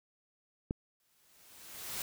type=click; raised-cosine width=3 ms; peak=-20 dBFS; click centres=0.709 s
type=noise with exponential growth; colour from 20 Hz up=white; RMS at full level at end=-37 dBFS; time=1-2.02 s; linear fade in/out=1 ms; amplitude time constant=220 ms
effects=none